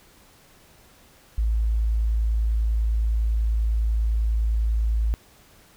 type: tone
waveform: sine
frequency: 55 Hz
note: A1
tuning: in tune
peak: -19 dBFS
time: 1.38-5.14 s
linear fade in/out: 0 ms
effects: pink hiss -54 dBFS RMS until 5.76 s